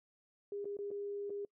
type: tone with dropouts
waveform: sine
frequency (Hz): 405.4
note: G#4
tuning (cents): -42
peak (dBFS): -38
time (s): 0.52-1.45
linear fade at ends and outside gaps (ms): 2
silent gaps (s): 0.645-0.654 / 0.769-0.788 / 0.906-0.913 / 1.297-1.303
effects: noise-tail reverb RT60 0.1 s tail -26 dB re dry